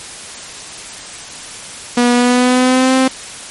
sawtooth tone with pitch glide, 242.6 to 261.5 Hz, B3 to C4, -31 to -1 cents, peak -5 dBFS, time 1.97-3.08 s, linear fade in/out 5 ms, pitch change +130 cents, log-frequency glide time 2.13-2.95 s, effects white hiss -30 dBFS RMS until 3.5 s + MP3 48 kbps

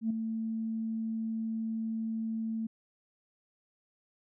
sine tone with ADSR envelope, 223.4 Hz, A3, 27 cents sharp, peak -24 dBFS, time 0.01-2.67 s, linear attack 93 ms, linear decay 5 ms, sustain -7 dB, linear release 8 ms, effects tanh soft clip ceiling -21 dBFS

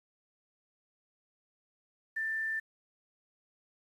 sine tone with quantisation, 1778 Hz, A6, 18 cents sharp, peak -31 dBFS, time 2.16-2.6 s, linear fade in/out 10 ms, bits 10, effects resampled to 32000 Hz

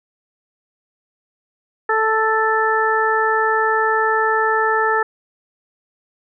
harmonic tone, 440 Hz, A4, in tune, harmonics 1 / 2 / 3 / 4, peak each -20 / -20 / -20 / -20 dBFS, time 1.89-5.03 s, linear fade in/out 5 ms, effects none

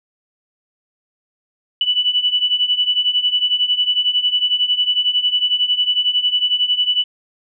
sine beating tone pair, 2960 / 2971 Hz, F#7 / F#7, 0 / +6 cents, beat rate 11 Hz, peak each -19 / -16 dBFS, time 1.81-7.04 s, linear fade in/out 2 ms, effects none

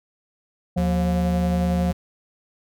harmonic tone, 177.9 Hz, F3, 32 cents sharp, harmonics 1 / 3 / 4, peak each -20 / -30 / -32 dBFS, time 0.76-1.92 s, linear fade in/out 10 ms
square tone, 77.78 Hz, D#2, in tune, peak -25 dBFS, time 0.77-1.93 s, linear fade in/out 10 ms
effects none

